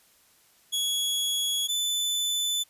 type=tone pair in turn; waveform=sawtooth; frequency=3350 / 3507 Hz; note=G#7 / A7; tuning=+14 / -6 cents; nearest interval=minor second; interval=80 cents; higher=second; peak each=-22 dBFS; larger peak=neither; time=0.72-1.68 / 1.68-2.64 s; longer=neither; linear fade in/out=20 ms; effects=white hiss -61 dBFS RMS until 2.69 s + resampled to 32000 Hz